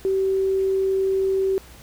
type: tone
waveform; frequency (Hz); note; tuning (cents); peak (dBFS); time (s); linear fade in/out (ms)
sine; 384.4; G4; -34; -18; 0.05-1.58; 0
effects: added 60 Hz sine -47 dBFS peak until 1.82 s + pink hiss -47 dBFS RMS until 1.82 s